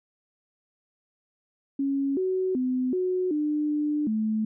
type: tone with pitch steps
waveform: sine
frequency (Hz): 276 / 373.7 / 254.7 / 367.3 / 299.9 / 298 / 217.4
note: C#4 / F#4 / C4 / F#4 / D4 / D4 / A3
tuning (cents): -7 / +17 / -46 / -13 / +36 / +25 / -21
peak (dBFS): -23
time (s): 1.79-4.45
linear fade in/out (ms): 5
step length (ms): 380
effects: none